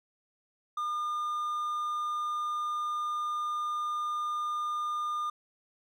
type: tone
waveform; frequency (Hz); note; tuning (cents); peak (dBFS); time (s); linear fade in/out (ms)
triangle; 1210; D#6; -49; -28; 0.77-5.3; 5
effects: none